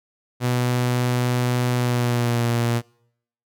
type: tone with pitch glide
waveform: sawtooth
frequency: 123.47 to 118.37 Hz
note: B2 to A#2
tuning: 0 to +27 cents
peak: -15 dBFS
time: 0.4-2.82 s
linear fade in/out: 50 ms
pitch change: -73 cents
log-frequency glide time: 1.76-2.44 s
effects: noise-tail reverb RT60 0.7 s tail -25 dB re dry